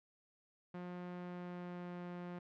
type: tone with pitch glide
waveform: sawtooth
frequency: 178.2 to 176.56 Hz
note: F3 to F3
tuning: +35 to +19 cents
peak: -40 dBFS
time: 0.74-2.39 s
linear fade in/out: 5 ms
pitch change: -16 cents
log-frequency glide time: 1.1-2.03 s
effects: low-pass 2000 Hz 12 dB/octave